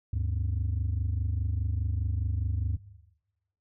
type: tone pair together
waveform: sine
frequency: 74.5 / 99.38 Hz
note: D2 / G2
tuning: +25 / +24 cents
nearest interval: perfect fourth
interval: 499 cents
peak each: -27 dBFS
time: 0.13-2.77 s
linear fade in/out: 5 ms
effects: noise-tail reverb RT60 1.0 s tail -19 dB re dry + tanh soft clip ceiling -23 dBFS